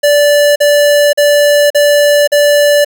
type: tone bursts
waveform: square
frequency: 583 Hz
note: D5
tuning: 13 cents flat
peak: -6 dBFS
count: 5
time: 0.03-2.848 s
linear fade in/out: 10 ms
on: 530 ms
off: 42 ms
effects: 8-bit